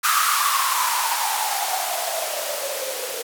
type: noise with band-pass filter sweep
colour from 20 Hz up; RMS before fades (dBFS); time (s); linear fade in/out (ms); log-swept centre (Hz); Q
violet; -23; 0.03-3.23; 20; 1300 to 470; 9.2
effects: none